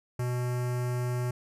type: tone with notch filter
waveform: square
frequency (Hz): 123.47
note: B2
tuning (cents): 0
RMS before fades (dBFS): -30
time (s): 0.19-1.31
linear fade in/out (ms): 5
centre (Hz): 3600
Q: 0.99
effects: resampled to 32000 Hz